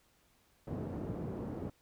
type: band-pass noise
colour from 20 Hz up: pink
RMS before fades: -40 dBFS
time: 0.67-1.7 s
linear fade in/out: 5 ms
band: 100 to 460 Hz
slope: 12 dB/octave
effects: pink hiss -70 dBFS RMS until 1.81 s